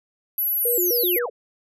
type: tone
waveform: sine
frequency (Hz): 11690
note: F#9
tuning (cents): -22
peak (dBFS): -20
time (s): 0.38-1.19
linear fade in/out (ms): 5
type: linear sweep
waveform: sine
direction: down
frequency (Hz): 9956 to 368.9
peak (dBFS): -28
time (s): 0.6-1.3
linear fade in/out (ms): 10
type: tone with vibrato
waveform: sine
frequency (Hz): 415.1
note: G#4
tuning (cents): -1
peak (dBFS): -22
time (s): 0.65-1.26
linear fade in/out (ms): 5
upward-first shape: square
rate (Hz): 3.9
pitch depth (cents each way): 260
effects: none